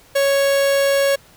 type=tone; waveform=45% pulse; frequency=554.4 Hz; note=C#5; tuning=in tune; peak=-14 dBFS; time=0.15-1.16 s; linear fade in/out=10 ms; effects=pink hiss -49 dBFS RMS until 1.36 s